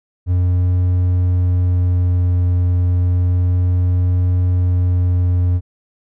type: tone with vibrato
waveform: triangle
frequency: 89.5 Hz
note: F2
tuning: 43 cents sharp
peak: -10 dBFS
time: 0.26-5.61 s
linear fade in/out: 50 ms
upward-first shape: sine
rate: 0.32 Hz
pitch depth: 9 cents each way
effects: none